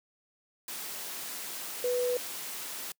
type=tone in noise; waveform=sine; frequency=493.9 Hz; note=B4; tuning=in tune; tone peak=-26 dBFS; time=1.84-2.17 s; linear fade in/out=2 ms; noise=white; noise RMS=-39 dBFS; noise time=0.68-2.92 s; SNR=+10 dB; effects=noise-tail reverb RT60 0.1 s tail -26 dB re dry + high-pass 200 Hz 12 dB/octave